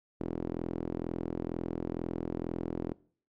sawtooth tone with band-pass filter, 42.13 Hz, E1, 38 cents sharp, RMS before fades -36 dBFS, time 0.2-2.93 s, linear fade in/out 10 ms, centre 330 Hz, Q 2, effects noise-tail reverb RT60 0.5 s tail -22 dB re dry

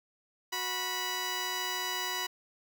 10% pulse tone pair together, 366.9 / 979.5 Hz, F#4 / B5, -15 / -15 cents, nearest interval octave + perfect fourth, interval 1700 cents, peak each -31 / -24 dBFS, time 0.52-2.27 s, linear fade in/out 10 ms, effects none

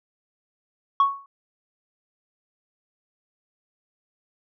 sine tone with exponential decay, 1108.7 Hz, C#6, in tune, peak -10 dBFS, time 1-1.26 s, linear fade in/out 2 ms, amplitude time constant 55 ms, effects tanh soft clip ceiling -12 dBFS

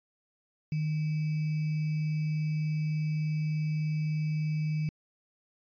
sine tone with sample-and-hold, 153.9 Hz, D#3, 19 cents flat, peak -27 dBFS, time 0.72-4.89 s, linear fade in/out 2 ms, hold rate 2450 Hz, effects resampled to 11025 Hz

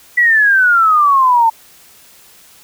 sine exponential sweep, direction down, 1975.5 to 889 Hz, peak -7 dBFS, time 0.17-1.5 s, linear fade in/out 10 ms, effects white hiss -44 dBFS RMS until 2.63 s

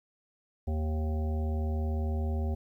harmonic tone, 77.78 Hz, D#2, in tune, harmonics 1 / 3 / 5 / 7 / 9 / 10, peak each -28 / -38 / -42 / -45 / -47 / -48 dBFS, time 0.67-2.55 s, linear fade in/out 10 ms, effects 11-bit

